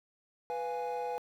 triangle chord, F diminished, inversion second, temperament equal, 493.9 / 698.5 / 830.6 Hz, Cb5 / F5 / Ab5, 0 / 0 / 0 cents, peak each -34 / -39 / -34 dBFS, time 0.5-1.18 s, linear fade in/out 0 ms, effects tanh soft clip ceiling -25 dBFS + 11-bit

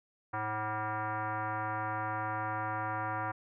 sine tone with frequency modulation, 109.2 Hz, A2, 13 cents flat, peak -32 dBFS, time 0.33-3.32 s, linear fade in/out 10 ms, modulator 430 Hz, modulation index 3.3, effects none

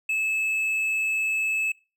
triangle tone, 2604 Hz, E7, 22 cents flat, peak -21 dBFS, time 0.09-1.72 s, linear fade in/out 5 ms, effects noise-tail reverb RT60 0.3 s tail -20 dB re dry

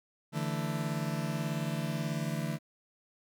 40% pulse chord, D suspended second, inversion none, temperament just, 146.83 / 165.19 / 220.2 Hz, D3 / E3 / A3, 0 / +4 / +2 cents, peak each -34 / -35 / -37 dBFS, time 0.32-2.59 s, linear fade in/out 50 ms, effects none

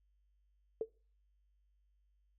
sine tone with exponential decay, 445.4 Hz, A4, 21 cents sharp, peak -29 dBFS, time 0.81-0.89 s, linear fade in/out 2 ms, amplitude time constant 17 ms, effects noise-tail reverb RT60 0.4 s tail -24 dB re dry + added 50 Hz sine -70 dBFS peak until 2.38 s

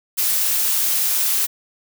blue noise, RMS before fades -19 dBFS, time 0.17-1.47 s, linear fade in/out 20 ms, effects none

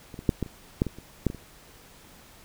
clicks, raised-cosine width 3 ms, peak -27 / -24 / -7 / -14 / -29 / -8 / -18 / -28 / -9 / -21 / -28 dBFS, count 11, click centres 0.142 / 0.191 / 0.292 / 0.427 / 0.462 / 0.819 / 0.867 / 0.986 / 1.267 / 1.301 / 1.347 s, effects pink hiss -52 dBFS RMS until 2.44 s

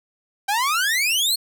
sawtooth exponential sweep, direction up, 772 to 4397 Hz, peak -15 dBFS, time 0.48-1.36 s, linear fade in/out 10 ms, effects none

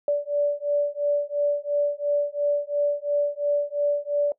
sine beating tone pair, 579 / 581.9 Hz, D5 / D5, -25 / -16 cents, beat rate 2.9 Hz, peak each -24 dBFS, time 0.08-4.32 s, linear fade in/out 2 ms, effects noise-tail reverb RT60 0.1 s tail -19 dB re dry

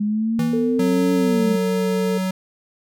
sine linear two-way sweep, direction up then down, 205.4 to 277.8 to 205.4 Hz, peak -18 dBFS, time 0-1.56 s, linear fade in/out 10 ms, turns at 1.13 s
square tone with exponential decay, 163.4 Hz, E3, 15 cents flat, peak -21 dBFS, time 0.39-0.99 s, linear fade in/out 2 ms, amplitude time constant 130 ms
sine tone with vibrato, 449.3 Hz, A4, 36 cents sharp, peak -21 dBFS, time 0.53-2.18 s, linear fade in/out 5 ms, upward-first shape sine, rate 1.2 Hz, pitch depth 10 cents each way
square tone with pitch glide, 185 to 187.04 Hz, F#3 to F#3, 0 to +19 cents, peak -21 dBFS, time 0.79-2.31 s, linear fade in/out 5 ms, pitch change +19 cents, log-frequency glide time 1.03-1.77 s
effects none

